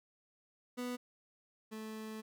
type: tone pair in turn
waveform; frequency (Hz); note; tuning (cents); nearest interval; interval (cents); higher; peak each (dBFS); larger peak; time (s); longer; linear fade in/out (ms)
30% pulse; 246.9 / 218.2; B3 / A3; 0 / -14; major second; 214; first; -35 / -40; first; 0.77-0.97 / 1.71-2.22; second; 20
effects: none